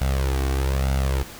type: tone with flanger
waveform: sawtooth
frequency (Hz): 66.9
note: C2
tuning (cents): +39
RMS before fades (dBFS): -22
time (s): 0.01-1.23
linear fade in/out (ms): 5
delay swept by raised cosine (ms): 1.4 to 2.7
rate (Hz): 1.1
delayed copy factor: +0.75
effects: pink hiss -40 dBFS RMS until 1.39 s